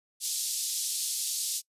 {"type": "band-pass noise", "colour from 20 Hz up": "white", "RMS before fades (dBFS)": -32, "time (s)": [0.2, 1.62], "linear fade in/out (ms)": 50, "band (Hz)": [3900, 11000], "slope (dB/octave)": 24, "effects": ["noise-tail reverb RT60 0.1 s tail -24 dB re dry", "resampled to 32000 Hz"]}